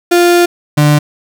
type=tone pair in turn; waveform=35% pulse; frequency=349.2 / 148.4 Hz; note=F4 / D3; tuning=0 / +18 cents; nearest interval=octave + minor third; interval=1482 cents; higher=first; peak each=-4 dBFS; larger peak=neither; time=0.11-0.46 / 0.77-0.99 s; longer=first; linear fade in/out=10 ms; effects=none